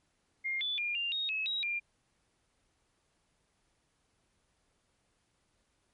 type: tone with pitch steps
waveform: sine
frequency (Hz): 2122 / 3474 / 2411 / 2792 / 3738 / 2578 / 3830 / 2393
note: C7 / A7 / D7 / F7 / A#7 / E7 / A#7 / D7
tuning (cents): +24 / -23 / +45 / -1 / +4 / -39 / +46 / +32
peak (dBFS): -31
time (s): 0.44-1.8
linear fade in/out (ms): 20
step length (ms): 170
effects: pink hiss -75 dBFS RMS until 5.93 s + MP3 48 kbps